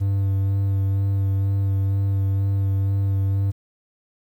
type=tone with vibrato; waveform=triangle; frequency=98 Hz; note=G2; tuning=in tune; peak=-16 dBFS; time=0-3.52 s; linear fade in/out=20 ms; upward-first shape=sine; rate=2.1 Hz; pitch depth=12 cents each way; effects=9-bit